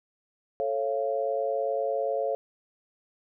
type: chord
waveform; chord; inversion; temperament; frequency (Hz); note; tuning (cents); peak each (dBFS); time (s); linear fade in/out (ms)
sine; A augmented; none; just; 440 / 550 / 687.5; A4 / C#5 / E#5; 0 / -14 / -27; -31 / -28 / -31; 0.6-2.35; 0
effects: none